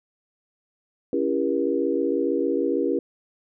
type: chord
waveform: sine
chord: C# diminished seventh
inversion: none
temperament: just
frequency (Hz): 277.2 / 332.6 / 399.1 / 479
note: C#4 / E4 / G4 / Bb4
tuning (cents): 0 / +16 / +31 / +47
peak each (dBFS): -26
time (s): 1.13-2.99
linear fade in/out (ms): 2
effects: none